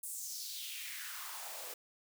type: noise with high-pass filter sweep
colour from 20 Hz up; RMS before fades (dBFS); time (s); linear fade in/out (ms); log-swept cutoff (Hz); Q
white; -44; 0.03-1.74; 5; 9500 to 460; 3
effects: none